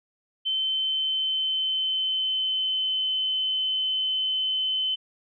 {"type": "tone with pitch glide", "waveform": "sine", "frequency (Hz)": [3079, 3052], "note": ["G7", "G7"], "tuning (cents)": [-32, -47], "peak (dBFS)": -23, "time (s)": [0.45, 4.96], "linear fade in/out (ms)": 20, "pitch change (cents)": -15, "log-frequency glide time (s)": [0.63, 3.03], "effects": []}